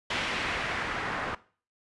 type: noise with low-pass filter sweep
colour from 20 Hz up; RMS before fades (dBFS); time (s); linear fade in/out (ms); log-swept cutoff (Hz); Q
white; -32; 0.1-1.35; 5; 2700 to 1400; 1.3
effects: noise-tail reverb RT60 0.4 s tail -18 dB re dry + resampled to 24000 Hz